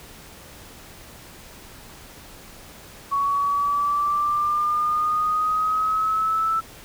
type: exponential sweep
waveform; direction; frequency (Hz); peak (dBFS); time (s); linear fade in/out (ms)
sine; up; 1115 to 1323; -19; 3.11-6.61; 20
effects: pink hiss -44 dBFS RMS until 6.84 s